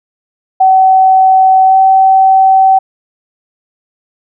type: tone with pitch glide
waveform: sine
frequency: 759 to 766 Hz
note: F#5 to G5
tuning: +44 to -40 cents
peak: -3 dBFS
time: 0.6-2.79 s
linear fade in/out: 10 ms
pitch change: +16 cents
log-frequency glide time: 1.65-1.77 s
effects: none